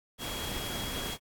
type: tone in noise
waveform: sine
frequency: 3300 Hz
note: G#7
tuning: 12 cents flat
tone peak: -40 dBFS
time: 0.18-1.18 s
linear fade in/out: 50 ms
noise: pink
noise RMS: -37 dBFS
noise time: 0.18-1.18 s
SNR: -6 dB
effects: AAC 64 kbps